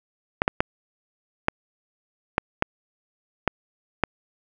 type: clicks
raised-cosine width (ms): 0.5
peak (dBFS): -3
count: 8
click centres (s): 0.419 / 0.479 / 0.605 / 1.484 / 2.381 / 2.624 / 3.477 / 4.037
effects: none